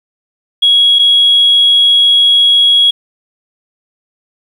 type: tone pair in turn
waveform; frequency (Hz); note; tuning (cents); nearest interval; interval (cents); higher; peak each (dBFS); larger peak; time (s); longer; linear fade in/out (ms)
sine; 3322 / 3322; G#7 / G#7; 0 / 0; unison; 0; neither; -4; neither; 0.62-0.99 / 0.99-2.91; second; 10
effects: tanh soft clip ceiling 0 dBFS + 7-bit